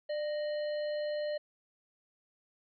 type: harmonic tone with a mistuned harmonic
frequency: 597 Hz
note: D5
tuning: 28 cents sharp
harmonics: 1 / 3 / 5 / 7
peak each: -32 / -47 / -52 / -49 dBFS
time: 0.09-1.38 s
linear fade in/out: 10 ms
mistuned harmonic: 3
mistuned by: +70 cents
effects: none